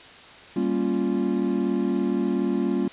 triangle chord, G half-diminished seventh, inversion none, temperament equal, 196 / 233.1 / 277.2 / 349.2 Hz, G3 / Bb3 / Db4 / F4, 0 / 0 / 0 / 0 cents, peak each -25 dBFS, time 0.56-2.88 s, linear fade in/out 5 ms, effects white hiss -45 dBFS RMS until 2.92 s + resampled to 8000 Hz

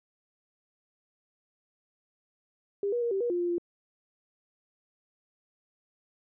sine tone with pitch steps, 401.9 / 480.6 / 471.4 / 388.4 / 479.4 / 351.7 / 349.5 / 346.5 Hz, G4 / B4 / A#4 / G4 / A#4 / F4 / F4 / F4, +43 / -47 / +19 / -16 / +48 / +12 / +1 / -14 cents, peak -26 dBFS, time 2.83-3.582 s, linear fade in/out 2 ms, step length 94 ms, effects none

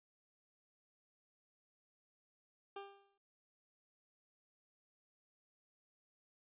20% pulse tone with exponential decay, 397.4 Hz, G4, 24 cents sharp, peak -38 dBFS, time 2.76-3.18 s, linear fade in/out 5 ms, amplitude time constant 90 ms, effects resampled to 8000 Hz

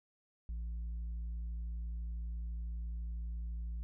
sine tone with tanh clipping, 57 Hz, A#1, 38 cents flat, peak -38 dBFS, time 0.49-3.83 s, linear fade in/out 0 ms, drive 3 dB, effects none

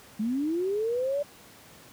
sine linear sweep, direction up, 205.6 to 587.3 Hz, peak -25 dBFS, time 0.19-1.23 s, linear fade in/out 10 ms, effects pink hiss -51 dBFS RMS until 1.92 s + high-pass 100 Hz 12 dB/octave

